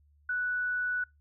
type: tone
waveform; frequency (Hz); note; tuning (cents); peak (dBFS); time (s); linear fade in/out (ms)
sine; 1480; F#6; 0; -28; 0.29-1.04; 5
effects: noise-tail reverb RT60 0.2 s tail -25 dB re dry + added 73 Hz sine -61 dBFS peak until 1.2 s